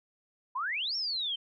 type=exponential two-way sweep; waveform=sine; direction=up then down; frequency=954 to 5588 to 3067 Hz; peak=-30 dBFS; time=0.55-1.36 s; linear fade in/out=10 ms; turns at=0.96 s; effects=none